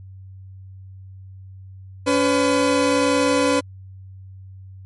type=tone pair together; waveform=30% pulse; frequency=282.3 / 503 Hz; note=C#4 / B4; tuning=+32 / +32 cents; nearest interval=minor seventh; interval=1000 cents; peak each=-16 dBFS; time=2.06-3.61 s; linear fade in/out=20 ms; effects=added 95 Hz sine -37 dBFS peak until 4.85 s + MP3 48 kbps